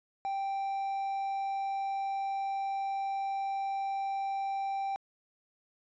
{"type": "tone", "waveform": "triangle", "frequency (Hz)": 784, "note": "G5", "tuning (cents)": 0, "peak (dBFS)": -29, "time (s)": [0.25, 4.96], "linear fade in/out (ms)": 0, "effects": ["resampled to 16000 Hz"]}